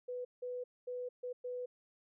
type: tone bursts at uneven times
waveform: sine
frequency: 495.8 Hz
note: B4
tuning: 7 cents sharp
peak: -38 dBFS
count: 5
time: 0.08-0.25 / 0.42-0.64 / 0.87-1.09 / 1.23-1.33 / 1.44-1.66 s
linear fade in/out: 10 ms
effects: none